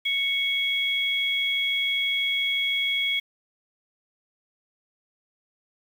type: tone pair together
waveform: sine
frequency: 2217 / 3322 Hz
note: C#7 / G#7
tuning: 0 / 0 cents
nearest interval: perfect fifth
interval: 700 cents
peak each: -25 dBFS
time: 0.05-3.2 s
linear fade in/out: 10 ms
effects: 8-bit